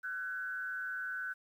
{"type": "tone with frequency modulation", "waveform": "sine", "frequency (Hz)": 1511, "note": "F#6", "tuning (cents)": 36, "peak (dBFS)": -36, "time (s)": [0.03, 1.34], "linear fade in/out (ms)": 20, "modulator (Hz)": 134, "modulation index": 0.65, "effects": ["11-bit"]}